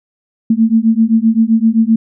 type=beating tone pair; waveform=sine; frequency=220.8 / 228.5 Hz; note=A3 / A#3; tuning=+6 / -34 cents; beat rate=7.7 Hz; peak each=-11 dBFS; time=0.5-1.96 s; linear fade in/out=5 ms; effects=none